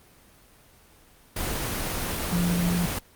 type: tone in noise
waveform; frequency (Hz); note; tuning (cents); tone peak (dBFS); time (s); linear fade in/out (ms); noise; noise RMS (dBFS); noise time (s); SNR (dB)
sine; 174.61; F3; 0; -22; 2.32-2.86; 5; pink; -29; 1.36-2.99; +4
effects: pink hiss -55 dBFS RMS until 3.15 s + Opus 24 kbps